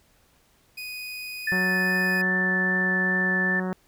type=tone; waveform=30% pulse; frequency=2489 Hz; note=D#7; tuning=in tune; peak=-31 dBFS; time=0.77-2.22 s; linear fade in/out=10 ms
type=tone with vibrato; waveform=sine; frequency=1760 Hz; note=A6; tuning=in tune; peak=-22 dBFS; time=1.47-3.6 s; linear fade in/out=5 ms; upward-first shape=triangle; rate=2.5 Hz; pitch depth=9 cents each way
type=harmonic tone; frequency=185 Hz; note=F#3; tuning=in tune; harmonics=1 / 2 / 3 / 4 / 5 / 6 / 7 / 8 / 9 / 10; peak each=-27 / -33 / -37 / -39 / -41 / -43 / -44 / -45 / -46 / -47 dBFS; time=1.52-3.73 s; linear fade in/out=0 ms
effects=pink hiss -62 dBFS RMS until 3.87 s